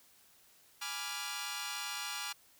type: chord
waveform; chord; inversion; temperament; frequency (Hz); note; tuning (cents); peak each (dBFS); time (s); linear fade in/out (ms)
10% pulse; G# diminished seventh; none; equal; 830.6 / 987.8 / 1174.7 / 1396.9; G#5 / B5 / D6 / F6; 0 / 0 / 0 / 0; -36 / -37 / -35 / -34; 0.81-2.33; 10
effects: white hiss -64 dBFS RMS until 2.59 s